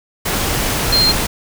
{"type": "tone in noise", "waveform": "sine", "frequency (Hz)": 4187, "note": "C8", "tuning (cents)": 0, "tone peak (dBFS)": -11, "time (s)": [0.92, 1.12], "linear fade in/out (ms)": 10, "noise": "pink", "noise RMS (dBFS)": -18, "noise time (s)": [0.25, 1.27], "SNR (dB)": 4, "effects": []}